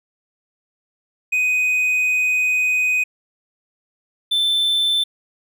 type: tone pair in turn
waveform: triangle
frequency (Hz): 2500 / 3536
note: D#7 / A7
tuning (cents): +8 / +8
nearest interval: tritone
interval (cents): 600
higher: second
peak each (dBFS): -14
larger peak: neither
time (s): 1.32-3.04 / 4.31-5.04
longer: first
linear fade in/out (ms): 10
effects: none